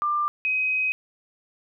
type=tone pair in turn; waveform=sine; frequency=1191 / 2524 Hz; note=D6 / D#7; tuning=+24 / +24 cents; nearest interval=octave + minor second; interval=1300 cents; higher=second; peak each=-21 dBFS; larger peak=neither; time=0.02-0.28 / 0.45-0.92 s; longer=second; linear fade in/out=0 ms; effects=none